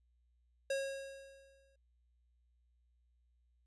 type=tone with exponential decay; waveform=square; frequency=545 Hz; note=C#5; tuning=29 cents flat; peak=-33 dBFS; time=0.7-1.76 s; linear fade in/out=5 ms; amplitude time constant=230 ms; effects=added 60 Hz sine -70 dBFS peak until 3.66 s + resampled to 24000 Hz